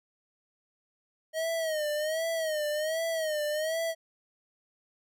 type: tone with vibrato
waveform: square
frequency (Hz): 627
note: D#5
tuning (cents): +13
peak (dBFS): -29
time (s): 1.33-3.95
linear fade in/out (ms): 50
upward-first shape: sine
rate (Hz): 1.3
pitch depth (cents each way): 93
effects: none